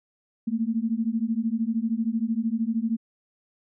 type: beating tone pair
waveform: sine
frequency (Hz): 220 / 233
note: A3 / A#3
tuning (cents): 0 / -1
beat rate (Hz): 13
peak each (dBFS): -26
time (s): 0.47-2.97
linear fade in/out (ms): 10
effects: none